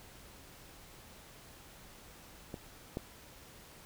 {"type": "clicks", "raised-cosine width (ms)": 2, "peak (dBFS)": [-27, -22], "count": 2, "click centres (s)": [2.542, 2.971], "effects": ["pink hiss -55 dBFS RMS until 3.85 s"]}